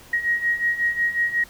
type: beating tone pair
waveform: sine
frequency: 1886 / 1891.5 Hz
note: A#6 / A#6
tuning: +20 / +25 cents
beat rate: 5.5 Hz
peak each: -25 / -21 dBFS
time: 0.13-1.44 s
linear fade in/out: 5 ms
effects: pink hiss -47 dBFS RMS until 1.49 s